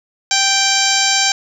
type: harmonic tone with a mistuned harmonic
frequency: 784 Hz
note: G5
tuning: in tune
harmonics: 1 / 2 / 3 / 4 / 5 / 6 / 7 / 8 / 9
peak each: -21 / -21 / -21 / -21 / -21 / -21 / -21 / -21 / -21 dBFS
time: 0.31-1.32 s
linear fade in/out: 2 ms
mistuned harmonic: 9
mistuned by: +42 cents
effects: 7-bit